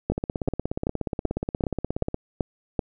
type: two click trains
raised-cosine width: 2 ms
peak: -13 / -9 dBFS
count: 35 / 8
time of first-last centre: 0.12-2.144 / 0.1-2.792 s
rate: 16.8 / 2.6 Hz
effects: none